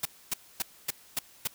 white noise bursts, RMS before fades -29 dBFS, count 6, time 0.03-1.474 s, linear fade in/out 5 ms, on 24 ms, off 260 ms, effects white hiss -56 dBFS RMS until 1.54 s

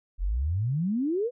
sine exponential sweep, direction up, 40 to 513 Hz, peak -24 dBFS, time 0.18-1.31 s, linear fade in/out 50 ms, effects none

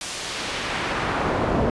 brown noise with band-pass filter sweep, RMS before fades -25 dBFS, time 0.01-1.7 s, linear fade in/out 2 ms, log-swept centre 7500 to 530 Hz, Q 0.73, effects resampled to 24000 Hz

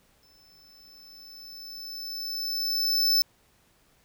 square tone with exponential growth, 5274 Hz, E8, in tune, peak -19 dBFS, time 0.23-3.22 s, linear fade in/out 0 ms, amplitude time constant 650 ms, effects pink hiss -64 dBFS RMS until 4.04 s

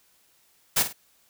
white noise with echo, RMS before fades -21 dBFS, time 0.76-0.83 s, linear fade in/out 10 ms, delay 50 ms, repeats 2, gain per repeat -10 dB, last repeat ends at 0.93 s, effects white hiss -63 dBFS RMS until 1.29 s

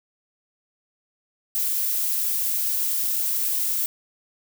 violet noise, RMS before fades -24 dBFS, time 1.55-3.86 s, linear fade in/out 0 ms, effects none

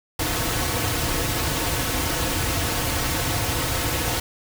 pink noise with comb filter, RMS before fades -24 dBFS, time 0.19-4.2 s, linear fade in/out 5 ms, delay 5 ms, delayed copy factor -0.65, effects none

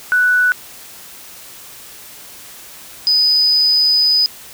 sine tone pair in turn, 1483 / 4988 Hz, F#6 / D#8, +4 / +3 cents, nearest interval octave + major sixth, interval 2099 cents, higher second, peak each -10 dBFS, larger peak neither, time 0.12-0.52 / 3.07-4.26 s, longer second, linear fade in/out 0 ms, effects white hiss -37 dBFS RMS until 4.53 s

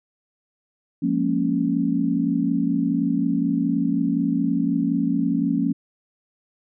sine chord, Bb minor seventh, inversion second, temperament equal with one note detuned, 175.63 / 207.7 / 233.1 / 277.2 Hz, F3 / Ab3 / Bb3 / Db4, +10 / 0 / 0 / 0 cents, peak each -25 / -28 / -24 / -22 dBFS, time 1.02-5.73 s, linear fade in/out 10 ms, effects none

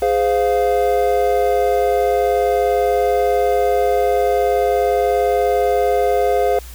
triangle chord, F minor, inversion first, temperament equal with one note detuned, 415.3 / 515.7 / 698.5 Hz, Ab4 / C5 / F5, 0 / -25 / 0 cents, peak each -16 dBFS, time 0.02-6.59 s, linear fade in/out 2 ms, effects added 60 Hz sine -33 dBFS peak until 6.74 s + white hiss -41 dBFS RMS until 6.74 s

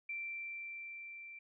sine tone with level ramp, 2349 Hz, D7, in tune, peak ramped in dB -38 to -48 dBFS, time 0.09-1.39 s, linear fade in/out 5 ms, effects none

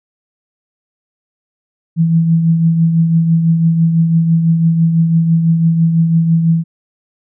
sine tone with tremolo, 164.81 Hz, E3, in tune, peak -6 dBFS, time 1.96-6.64 s, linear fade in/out 50 ms, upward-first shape triangle, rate 6 Hz, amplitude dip 50%, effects none

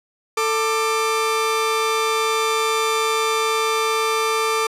sawtooth tone pair together, 444.4 / 1185 Hz, A4 / D6, +17 / +15 cents, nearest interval octave + perfect fourth, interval 1698 cents, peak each -17 dBFS, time 0.37-4.67 s, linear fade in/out 5 ms, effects low-pass 11000 Hz 12 dB/octave

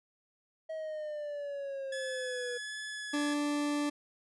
triangle exponential sweep, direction down, 641 to 484.7 Hz, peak -34 dBFS, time 0.69-2.58 s, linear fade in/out 10 ms
sawtooth tone with vibrato, 1704 Hz, G#6, 44 cents sharp, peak -35 dBFS, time 1.92-3.34 s, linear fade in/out 5 ms, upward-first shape sine, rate 1.4 Hz, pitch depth 10 cents each way
40% pulse tone, 292.5 Hz, D4, 7 cents flat, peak -29 dBFS, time 3.13-3.9 s, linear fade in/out 10 ms
effects resampled to 24000 Hz

